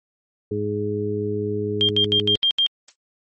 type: harmonic tone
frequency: 104.3 Hz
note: G#2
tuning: 8 cents sharp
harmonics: 1 / 2 / 3 / 4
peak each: -28 / -30 / -30 / -24 dBFS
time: 0.51-2.36 s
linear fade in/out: 5 ms
type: tone bursts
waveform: sine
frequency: 3196 Hz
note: G7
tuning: 33 cents sharp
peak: -15 dBFS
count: 6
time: 1.81-2.664 s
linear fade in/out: 0 ms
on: 79 ms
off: 76 ms
type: noise with exponential decay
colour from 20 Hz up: blue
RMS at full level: -33 dBFS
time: 2.88-2.96 s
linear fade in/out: 5 ms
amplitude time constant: 17 ms
effects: MP3 32 kbps